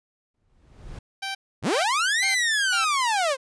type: noise with exponential growth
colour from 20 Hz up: brown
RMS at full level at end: -34 dBFS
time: 0.34-0.99 s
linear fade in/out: 5 ms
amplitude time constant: 140 ms
type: tone bursts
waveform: 10% pulse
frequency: 780 Hz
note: G5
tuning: 9 cents flat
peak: -20 dBFS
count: 4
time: 1.22-2.85 s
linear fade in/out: 10 ms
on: 130 ms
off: 370 ms
type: linear two-way sweep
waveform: sawtooth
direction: up then down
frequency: 59.5 to 2151 to 501 Hz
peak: -17 dBFS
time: 1.62-3.37 s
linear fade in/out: 50 ms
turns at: 2.26 s
effects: resampled to 22050 Hz